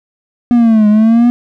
triangle linear two-way sweep, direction down then up, 243.8 to 207.9 to 243.8 Hz, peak -3 dBFS, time 0.51-1.3 s, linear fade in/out 0 ms, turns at 0.88 s, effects none

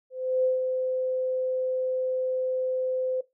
sine tone with ADSR envelope, 514 Hz, C5, 31 cents flat, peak -20 dBFS, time 0.1-3.21 s, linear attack 340 ms, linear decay 150 ms, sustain -5 dB, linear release 7 ms, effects noise-tail reverb RT60 0.2 s tail -18 dB re dry

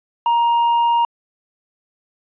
sine tone with hard clipping, 939 Hz, A#5, 12 cents sharp, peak -14 dBFS, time 0.26-1.05 s, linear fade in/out 2 ms, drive 3 dB, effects resampled to 8000 Hz

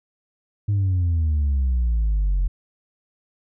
sine exponential sweep, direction down, 104.2 to 43.65 Hz, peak -15 dBFS, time 0.68-2.48 s, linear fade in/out 10 ms, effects tanh soft clip ceiling -16 dBFS

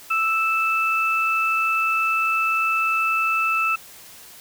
sine tone pair together, 1318.5 / 2634 Hz, E6 / E7, 0 / -2 cents, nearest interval octave, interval 1198 cents, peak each -21 dBFS, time 0.1-3.76 s, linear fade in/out 10 ms, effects white hiss -44 dBFS RMS until 4.4 s

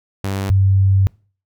sawtooth / sine tone pair in turn, 97.6 / 96.7 Hz, G2 / G2, -7 / -23 cents, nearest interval unison, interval 16 cents, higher first, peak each -16 / -10 dBFS, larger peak second, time 0.24-0.5 / 0.5-1.07 s, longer second, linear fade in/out 0 ms, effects noise-tail reverb RT60 0.4 s tail -25 dB re dry

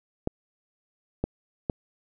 clicks, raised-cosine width 2 ms, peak -12 dBFS, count 3, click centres 0.274 / 1.24 / 1.698 s, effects none

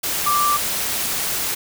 sine tone in noise, 1174.7 Hz, D6, in tune, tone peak -16 dBFS, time 0.26-0.57 s, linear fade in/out 10 ms, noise white, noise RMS -23 dBFS, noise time 0.03-1.55 s, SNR +4 dB, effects none

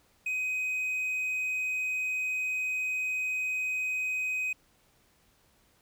triangle tone, 2514 Hz, D#7, 17 cents sharp, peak -27 dBFS, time 0.26-4.53 s, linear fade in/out 5 ms, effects pink hiss -66 dBFS RMS until 5.81 s

